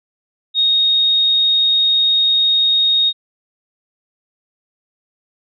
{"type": "tone", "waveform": "sine", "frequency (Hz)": 3729, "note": "A#7", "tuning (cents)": 0, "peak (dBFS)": -11, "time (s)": [0.54, 3.13], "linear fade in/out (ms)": 50, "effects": []}